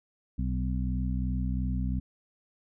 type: harmonic tone with a mistuned harmonic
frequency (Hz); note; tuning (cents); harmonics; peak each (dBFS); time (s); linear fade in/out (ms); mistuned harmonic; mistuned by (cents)
62.9; B1; +32; 1 / 2 / 3 / 4; -29 / -34 / -34 / -37; 0.38-2; 10; 4; +18
effects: none